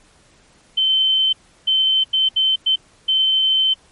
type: tone bursts at uneven times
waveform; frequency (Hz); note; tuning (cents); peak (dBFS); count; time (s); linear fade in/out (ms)
sine; 3082; G7; -30; -13; 6; 0.77-1.33 / 1.67-2.04 / 2.13-2.29 / 2.36-2.56 / 2.66-2.76 / 3.08-3.74; 10
effects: pink hiss -53 dBFS RMS until 3.91 s + MP3 48 kbps